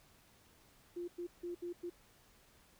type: tone bursts at uneven times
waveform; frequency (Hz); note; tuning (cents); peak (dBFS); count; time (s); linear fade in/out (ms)
sine; 349.2; F4; 0; -39; 5; 0.96-1.08 / 1.18-1.27 / 1.43-1.55 / 1.62-1.73 / 1.83-1.9; 10
effects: pink hiss -66 dBFS RMS until 2.79 s